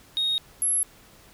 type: tone pair in turn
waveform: sine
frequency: 3736 / 11166 Hz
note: A#7 / F9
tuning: +3 / -1 cents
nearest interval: octave + perfect fifth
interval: 1896 cents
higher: second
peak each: -20 / -18 dBFS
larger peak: second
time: 0.17-0.38 / 0.62-0.83 s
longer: neither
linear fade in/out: 0 ms
effects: tanh soft clip ceiling -20 dBFS + pink hiss -53 dBFS RMS until 1.33 s